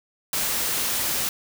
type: noise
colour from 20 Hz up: white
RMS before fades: -25 dBFS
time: 0.33-1.29 s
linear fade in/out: 2 ms
effects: none